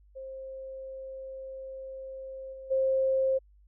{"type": "tone with level steps", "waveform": "sine", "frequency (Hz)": 530, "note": "C5", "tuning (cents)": 22, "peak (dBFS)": [-38, -41, -23], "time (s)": [0.15, 3.39], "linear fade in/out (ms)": 20, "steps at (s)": [2.52, 2.7], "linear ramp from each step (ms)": 20, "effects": ["added 50 Hz sine -56 dBFS peak until 3.67 s"]}